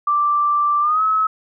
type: tone with pitch glide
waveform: sine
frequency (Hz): 1174.7 to 1288.4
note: D6 to E6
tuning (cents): 0 to -40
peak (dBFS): -14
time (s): 0.07-1.27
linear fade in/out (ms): 5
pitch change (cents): +160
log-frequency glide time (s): 0.81-1.02
effects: none